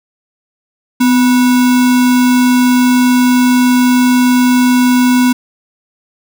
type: tone with sample-and-hold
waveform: sine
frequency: 250.9 Hz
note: B3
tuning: 28 cents sharp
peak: -6 dBFS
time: 1-5.33 s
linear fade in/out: 10 ms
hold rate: 1225 Hz
effects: none